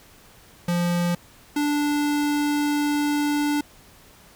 square tone pair in turn, 174.2 / 293 Hz, F3 / D4, -4 / -4 cents, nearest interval major sixth, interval 900 cents, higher second, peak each -21 dBFS, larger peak neither, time 0.68-1.15 / 1.56-3.61 s, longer second, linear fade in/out 5 ms, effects pink hiss -51 dBFS RMS until 4.35 s

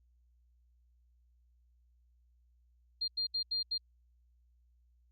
sine tone bursts at uneven times, 4200 Hz, C8, 6 cents sharp, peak -31 dBFS, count 5, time 3.01-3.08 / 3.17-3.27 / 3.34-3.43 / 3.51-3.63 / 3.71-3.78 s, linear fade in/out 10 ms, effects added 60 Hz sine -65 dBFS peak until 5.11 s + Opus 48 kbps

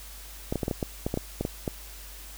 clicks, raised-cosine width 2 ms, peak -14 dBFS, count 12, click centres 0.525 / 0.557 / 0.632 / 0.681 / 0.712 / 0.828 / 1.065 / 1.141 / 1.174 / 1.41 / 1.451 / 1.678 s, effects added 50 Hz sine -44 dBFS peak until 2.37 s + white hiss -46 dBFS RMS until 2.37 s

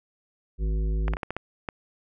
harmonic tone, 52.9 Hz, G#1, 33 cents sharp, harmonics 1 / 3 / 5 / 7 / 9, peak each -23 / -35 / -44 / -41 / -49 dBFS, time 0.58-1.17 s, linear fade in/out 50 ms
clicks, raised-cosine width 0.5 ms, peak -15 dBFS, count 7, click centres 1.081 / 1.136 / 1.169 / 1.232 / 1.306 / 1.366 / 1.688 s
effects none

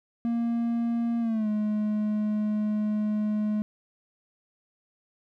triangle tone with pitch glide, 233.6 to 211.8 Hz, A#3 to G#3, +4 to +34 cents, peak -22 dBFS, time 0.25-3.62 s, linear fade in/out 0 ms, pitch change -170 cents, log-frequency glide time 1.2-1.48 s, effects none

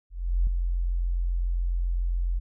sine tone with ADSR envelope, 43.65 Hz, F1, in tune, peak -18 dBFS, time 0.1-2.4 s, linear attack 370 ms, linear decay 3 ms, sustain -5 dB, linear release 22 ms, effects none

